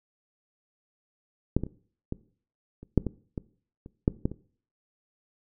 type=clicks; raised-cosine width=3 ms; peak=-9 / -17 / -29 / -17 / -30 / -6 / -16 / -19 / -30 / -7 / -12 / -24 dBFS; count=12; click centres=1.566 / 1.636 / 1.666 / 2.124 / 2.83 / 2.977 / 3.067 / 3.378 / 3.861 / 4.079 / 4.255 / 4.316 s; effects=noise-tail reverb RT60 0.5 s tail -20 dB re dry